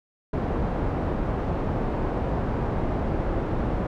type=low-pass noise; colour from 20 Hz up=pink; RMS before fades=-26 dBFS; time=0.33-3.87 s; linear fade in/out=5 ms; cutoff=820 Hz; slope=12 dB/octave; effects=none